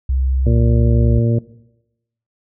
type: tone with pitch glide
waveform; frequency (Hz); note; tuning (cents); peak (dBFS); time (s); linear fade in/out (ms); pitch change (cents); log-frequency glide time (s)
sine; 65.41 to 64.36; C2 to C2; 0 to -28; -14; 0.09-1.19; 5; -28; 0.42-0.86
type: harmonic tone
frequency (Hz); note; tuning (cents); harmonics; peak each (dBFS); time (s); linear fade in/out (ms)
116.1; A#2; -7; 1 / 2 / 3 / 4 / 5; -14 / -20 / -24 / -26 / -28; 0.46-1.39; 5
effects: noise-tail reverb RT60 0.9 s tail -19 dB re dry